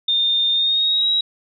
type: tone with pitch glide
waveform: sine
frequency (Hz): 3630 to 3846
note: A#7 to B7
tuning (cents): -47 to -47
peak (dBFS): -15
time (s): 0.08-1.21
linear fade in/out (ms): 5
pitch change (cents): +100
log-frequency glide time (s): 0.52-1.09
effects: none